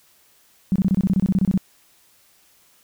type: tone bursts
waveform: sine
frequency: 190.5 Hz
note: G3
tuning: 49 cents flat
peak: -14 dBFS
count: 14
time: 0.72-1.576 s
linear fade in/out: 0 ms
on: 37 ms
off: 26 ms
effects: white hiss -57 dBFS RMS until 2.83 s